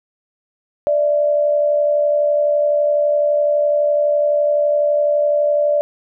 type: tone pair together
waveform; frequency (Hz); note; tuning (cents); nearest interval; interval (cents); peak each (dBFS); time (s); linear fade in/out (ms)
sine; 587.3 / 659.2; D5 / E5; 0 / 0; major second; 200; -13 / -23; 0.87-5.81; 0
effects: none